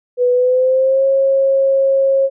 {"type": "tone with pitch glide", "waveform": "sine", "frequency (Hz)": [493.9, 541.7], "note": ["B4", "C#5"], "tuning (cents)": [0, -40], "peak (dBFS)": -10, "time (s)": [0.17, 2.3], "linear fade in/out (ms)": 50, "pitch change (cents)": 160, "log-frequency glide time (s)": [0.32, 1.05], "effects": []}